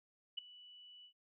sine tone with ADSR envelope, 2960 Hz, F#7, in tune, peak -35 dBFS, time 0.37-1.13 s, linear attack 14 ms, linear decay 7 ms, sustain -20 dB, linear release 84 ms, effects none

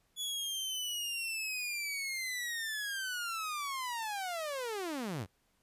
sawtooth linear sweep, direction down, 3424 to 78.7 Hz, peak -32 dBFS, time 0.16-5.27 s, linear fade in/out 50 ms, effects pink hiss -74 dBFS RMS until 5.62 s + resampled to 32000 Hz

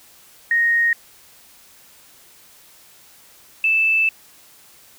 sine tone pair in turn, 1864.7 / 2637 Hz, A#6 / E7, 0 / 0 cents, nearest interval tritone, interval 600 cents, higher second, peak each -14 dBFS, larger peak neither, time 0.51-0.93 / 3.64-4.09 s, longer second, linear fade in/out 2 ms, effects white hiss -49 dBFS RMS until 4.98 s

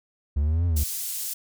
triangle exponential two-way sweep, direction up then down, 69.7 to 88.1 to 69.7 Hz, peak -18 dBFS, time 0.36-0.84 s, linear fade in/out 10 ms, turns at 0.66 s
pink high-pass noise, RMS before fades -31 dBFS, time 0.76-1.34 s, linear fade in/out 10 ms, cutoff 7600 Hz, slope 12 dB/octave
effects none

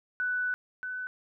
sine tone pair in turn, 1490 / 1502.1 Hz, F#6 / F#6, +12 / +26 cents, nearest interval unison, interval 14 cents, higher second, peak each -27 / -33 dBFS, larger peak first, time 0.2-0.54 / 0.83-1.07 s, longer first, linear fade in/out 0 ms, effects none

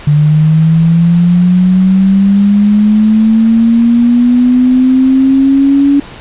sine linear sweep, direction up, 146.7 to 283.5 Hz, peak -4 dBFS, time 0.07-6 s, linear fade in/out 5 ms, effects pink hiss -30 dBFS RMS until 6.2 s + resampled to 8000 Hz

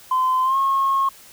sine tone with pitch glide, 1029 to 1085.2 Hz, C6 to C#6, -29 to -37 cents, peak -15 dBFS, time 0.11-1.09 s, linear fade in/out 5 ms, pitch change +92 cents, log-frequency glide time 0.43-0.57 s, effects tanh soft clip ceiling -12 dBFS + white hiss -46 dBFS RMS until 1.32 s

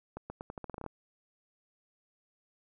accelerating click train, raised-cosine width 1 ms, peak -26 dBFS, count 12, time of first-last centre 0.17-0.863 s, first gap 130 ms, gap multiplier 0.84, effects none

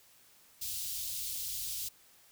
white band-stop noise, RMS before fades -38 dBFS, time 0.61-1.89 s, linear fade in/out 10 ms, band 110 to 3300 Hz, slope 24 dB/octave, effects white hiss -62 dBFS RMS until 2.31 s

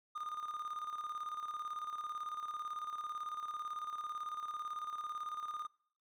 triangle tone with tremolo, 1219 Hz, D#6, 36 cents flat, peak -36 dBFS, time 0.15-5.67 s, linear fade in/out 10 ms, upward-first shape square, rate 18 Hz, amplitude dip 55%, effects noise-tail reverb RT60 0.6 s tail -23 dB re dry

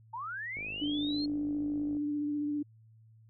sine linear sweep, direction up, 870 to 4321 Hz, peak -36 dBFS, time 0.13-1.26 s, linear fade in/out 10 ms
click train, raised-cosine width 2 ms, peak -35 dBFS, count 74, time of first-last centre 0.57-1.968 s, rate 52.2 Hz
sine tone with vibrato, 293.7 Hz, D4, in tune, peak -30 dBFS, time 0.81-2.63 s, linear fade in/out 10 ms, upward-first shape sine, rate 15 Hz, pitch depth 17 cents each way
effects added 111 Hz sine -56 dBFS peak until 3.29 s

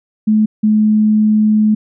sine tone pair in turn, 215.2 / 214.1 Hz, A3 / A3, -38 / -47 cents, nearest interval unison, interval 9 cents, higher first, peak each -8 dBFS, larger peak neither, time 0.27-0.46 / 0.63-1.75 s, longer second, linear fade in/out 10 ms, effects none

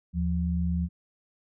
sine tone pair together, 77.47 / 174.61 Hz, D#2 / F3, -7 / 0 cents, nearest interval octave + major second, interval 1407 cents, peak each -27 dBFS, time 0.13-0.89 s, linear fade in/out 50 ms, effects none

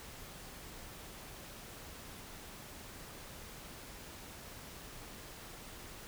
silence, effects pink hiss -50 dBFS RMS until 6.07 s

